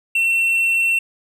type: tone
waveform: triangle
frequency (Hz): 2706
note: E7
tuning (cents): +45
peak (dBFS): -13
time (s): 0.15-0.99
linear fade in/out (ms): 5
effects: none